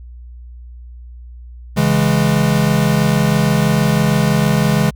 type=chord; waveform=square; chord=C# minor; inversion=none; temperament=equal; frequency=138.59 / 164.81 / 207.7 Hz; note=C#3 / E3 / G#3; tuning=0 / 0 / 0 cents; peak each=-17 dBFS; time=1.76-4.91 s; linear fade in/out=20 ms; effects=added 60 Hz sine -32 dBFS peak until 4.95 s